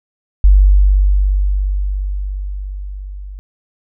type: tone with level ramp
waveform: sine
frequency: 48.55 Hz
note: G1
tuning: 16 cents flat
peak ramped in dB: -3 to -27 dBFS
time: 0.44-3.39 s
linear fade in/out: 0 ms
effects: none